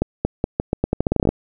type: accelerating click train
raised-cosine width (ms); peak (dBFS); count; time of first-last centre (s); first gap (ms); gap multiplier
2; -4; 16; 0.02-1.29; 230; 0.83
effects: none